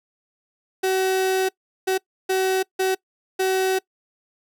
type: tone bursts at uneven times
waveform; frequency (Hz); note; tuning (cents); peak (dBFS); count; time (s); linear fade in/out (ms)
35% pulse; 377.9; F#4; +37; -17; 5; 0.83-1.49 / 1.87-1.98 / 2.29-2.63 / 2.79-2.95 / 3.39-3.79; 10
effects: noise-tail reverb RT60 0.1 s tail -23 dB re dry

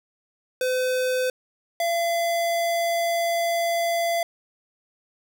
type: tone pair in turn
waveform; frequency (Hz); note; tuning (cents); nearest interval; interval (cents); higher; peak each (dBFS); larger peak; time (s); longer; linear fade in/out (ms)
square; 509 / 679.4; C5 / F5; -48 / -48; perfect fourth; 500; second; -22; neither; 0.61-1.3 / 1.8-4.23; second; 2
effects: none

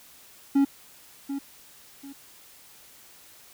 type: tone with echo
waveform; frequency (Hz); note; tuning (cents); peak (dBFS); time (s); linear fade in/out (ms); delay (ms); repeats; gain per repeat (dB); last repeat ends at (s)
triangle; 277.2; C#4; 0; -15; 0.55-0.65; 10; 740; 2; -11; 2.13
effects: white hiss -52 dBFS RMS until 3.53 s

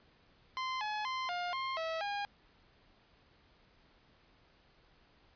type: tone with pitch steps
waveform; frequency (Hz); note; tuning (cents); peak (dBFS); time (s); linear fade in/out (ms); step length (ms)
sawtooth; 1038 / 848 / 1039 / 708 / 1060 / 649 / 813; C6 / G#5 / C6 / F5 / C6 / E5 / G#5; -14 / +36 / -12 / +23 / +22 / -27 / -37; -31; 0.57-2.25; 0; 240
effects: pink hiss -66 dBFS RMS until 5.35 s + resampled to 11025 Hz

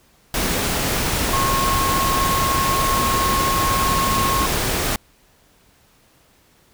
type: tone in noise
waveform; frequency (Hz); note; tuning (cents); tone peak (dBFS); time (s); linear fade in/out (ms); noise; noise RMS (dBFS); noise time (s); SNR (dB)
sine; 1084; C#6; -39; -19; 1.33-4.46; 2; pink; -21; 0.34-4.96; -1
effects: pink hiss -56 dBFS RMS until 6.73 s

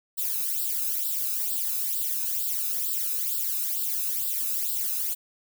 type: noise with flanger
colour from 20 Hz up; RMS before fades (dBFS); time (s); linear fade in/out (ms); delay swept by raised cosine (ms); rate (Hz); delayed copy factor
violet; -28; 0.17-5.15; 20; 0.23 to 0.8; 2.2; +0.85
effects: none

